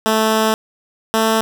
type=tone pair in turn; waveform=10% pulse; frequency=219.4 / 222.1 Hz; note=A3 / A3; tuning=-5 / +16 cents; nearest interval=unison; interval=21 cents; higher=second; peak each=-5 dBFS; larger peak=neither; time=0.06-0.54 / 1.14-1.41 s; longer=first; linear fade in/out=0 ms; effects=none